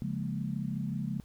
sine chord, Bb minor seventh, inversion first, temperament equal with one note detuned, 139.8 / 174.61 / 207.7 / 233.1 Hz, Db3 / F3 / Ab3 / Bb3, +15 / 0 / 0 / 0 cents, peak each -36 / -37 / -36 / -40 dBFS, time 0.02-1.2 s, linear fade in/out 0 ms, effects added 60 Hz sine -56 dBFS peak until 1.24 s + pink hiss -64 dBFS RMS until 1.24 s

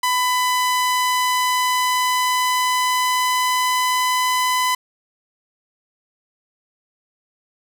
sawtooth tone with pitch glide, 1000 to 1006.4 Hz, B5 to B5, +21 to +32 cents, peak -13 dBFS, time 0.03-4.75 s, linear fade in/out 5 ms, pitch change +11 cents, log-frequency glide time 0.16-4.5 s, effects none

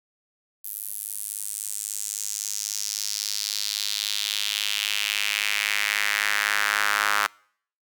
sawtooth tone with high-pass filter sweep, 103.7 Hz, G#2, 2 cents flat, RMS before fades -27 dBFS, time 0.64-7.27 s, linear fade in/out 10 ms, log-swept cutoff 12000 to 1300 Hz, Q 2.5, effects noise-tail reverb RT60 0.6 s tail -26 dB re dry

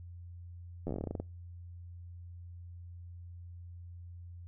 slowing click train, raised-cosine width 2 ms, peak -23 dBFS, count 14, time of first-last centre 0.87-1.2 s, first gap 11 ms, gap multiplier 1.13, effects noise-tail reverb RT60 0.3 s tail -25 dB re dry + added 87 Hz sine -45 dBFS peak until 4.47 s

